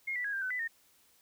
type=tone with pitch steps; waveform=sine; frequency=2143 / 1968 / 1652 / 1587 / 1513 / 1995 / 1837 Hz; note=C7 / B6 / G#6 / G6 / F#6 / B6 / A#6; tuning=+41 / -7 / -10 / +21 / +38 / +17 / -26 cents; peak=-32 dBFS; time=0.07-0.679 s; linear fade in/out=10 ms; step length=87 ms; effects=white hiss -66 dBFS RMS until 1.21 s